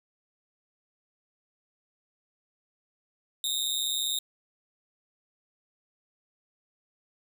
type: tone with amplitude modulation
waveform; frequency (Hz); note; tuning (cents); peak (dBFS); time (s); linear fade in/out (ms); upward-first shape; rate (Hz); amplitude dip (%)
sawtooth; 3715; A#7; -7; -20; 3.44-4.19; 2; sine; 140; 100
effects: none